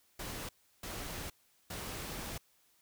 pink noise bursts at uneven times, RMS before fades -42 dBFS, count 3, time 0.19-0.49 / 0.83-1.3 / 1.7-2.38 s, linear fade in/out 5 ms, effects white hiss -70 dBFS RMS until 2.81 s

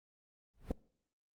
brown noise with exponential growth, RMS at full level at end -38 dBFS, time 0.54-0.72 s, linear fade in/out 5 ms, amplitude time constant 39 ms
clicks, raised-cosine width 2 ms, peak -24 dBFS, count 2, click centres 0.708 / 0.712 s
effects noise-tail reverb RT60 0.6 s tail -23 dB re dry + Opus 32 kbps

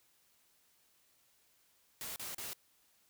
white noise bursts, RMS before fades -43 dBFS, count 3, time 2.01-2.532 s, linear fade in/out 0 ms, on 150 ms, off 36 ms, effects white hiss -71 dBFS RMS until 3.09 s

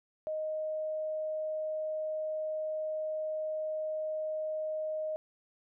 sine tone, 622.3 Hz, D#5, in tune, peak -32 dBFS, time 0.27-5.16 s, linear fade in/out 0 ms, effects none

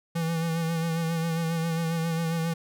square tone with vibrato, 164.9 Hz, E3, 1 cent sharp, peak -26 dBFS, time 0.15-2.54 s, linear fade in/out 10 ms, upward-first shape sine, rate 7.4 Hz, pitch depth 36 cents each way, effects none

